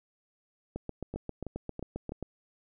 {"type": "two click trains", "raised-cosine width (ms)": 2, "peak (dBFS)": [-24, -22], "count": [4, 12], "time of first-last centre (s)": [[1.14, 2.12], [0.76, 2.227]], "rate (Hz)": [3.06, 7.5], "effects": []}